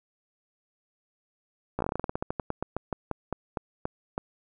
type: slowing click train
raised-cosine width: 1 ms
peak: -15 dBFS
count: 24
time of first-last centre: 1.79-4.179 s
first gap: 15 ms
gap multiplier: 1.15
effects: none